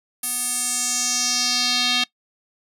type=tone with band-pass filter sweep; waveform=square; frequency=246.9 Hz; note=B3; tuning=in tune; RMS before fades=-22 dBFS; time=0.23-2.04 s; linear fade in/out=5 ms; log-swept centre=11000 to 3500 Hz; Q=3; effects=noise-tail reverb RT60 0.1 s tail -21 dB re dry